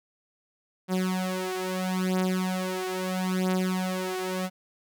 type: beating tone pair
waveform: sawtooth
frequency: 185 / 185.76 Hz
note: F#3 / F#3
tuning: 0 / +7 cents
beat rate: 0.76 Hz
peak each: -25 / -25 dBFS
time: 0.88-4.5 s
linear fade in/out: 50 ms
effects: none